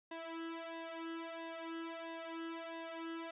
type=tone with flanger; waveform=sawtooth; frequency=329.6 Hz; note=E4; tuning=in tune; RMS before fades=-45 dBFS; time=0.11-3.31 s; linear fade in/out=5 ms; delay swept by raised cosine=1.1 to 2.4 ms; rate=1.5 Hz; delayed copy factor=+0.85; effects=resampled to 8000 Hz

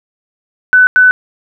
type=tone bursts at uneven times; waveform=sine; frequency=1500 Hz; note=F#6; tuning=23 cents sharp; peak=-3 dBFS; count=2; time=0.73-0.87 / 0.96-1.11 s; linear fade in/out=0 ms; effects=none

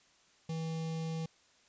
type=tone with notch filter; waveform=square; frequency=161.9 Hz; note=E3; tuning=31 cents flat; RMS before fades=-37 dBFS; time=0.49-1.26 s; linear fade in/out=5 ms; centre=1500 Hz; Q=1; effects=white hiss -66 dBFS RMS until 1.68 s + resampled to 16000 Hz

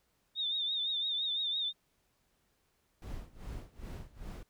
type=tone with vibrato; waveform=sine; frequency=3640 Hz; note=A#7; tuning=42 cents flat; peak=-31 dBFS; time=0.35-1.73 s; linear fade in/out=50 ms; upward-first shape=triangle; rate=5.9 Hz; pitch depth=82 cents each way
type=noise with tremolo; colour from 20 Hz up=brown; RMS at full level=-41 dBFS; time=3.02-4.43 s; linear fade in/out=2 ms; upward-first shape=sine; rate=2.5 Hz; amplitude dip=90%
effects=pink hiss -75 dBFS RMS until 4.49 s

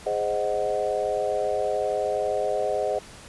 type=chord; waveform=sine; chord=Ab dominant seventh; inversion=none; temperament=equal; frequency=415.3 / 523.3 / 622.3 / 740 Hz; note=Ab4 / C5 / Eb5 / Gb5; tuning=0 / 0 / 0 / 0 cents; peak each=-29 / -28 / -27 / -30 dBFS; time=0.06-2.99 s; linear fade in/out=5 ms; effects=pink hiss -45 dBFS RMS until 3.28 s + resampled to 24000 Hz

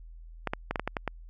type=clicks; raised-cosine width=0.5 ms; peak=-14 dBFS; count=8; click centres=0.473 / 0.535 / 0.71 / 0.758 / 0.796 / 0.876 / 0.968 / 1.077 s; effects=added 41 Hz sine -44 dBFS peak until 1.29 s

